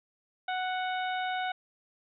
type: harmonic tone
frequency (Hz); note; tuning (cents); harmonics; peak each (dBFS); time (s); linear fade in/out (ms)
740; F#5; 0; 1 / 2 / 3 / 4 / 5; -31 / -36 / -41 / -44 / -43; 0.48-1.52; 5
effects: none